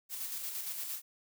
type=noise with tremolo; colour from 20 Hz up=blue; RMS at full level=-38 dBFS; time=0.09-1.02 s; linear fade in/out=50 ms; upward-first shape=square; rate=8.7 Hz; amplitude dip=35%; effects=none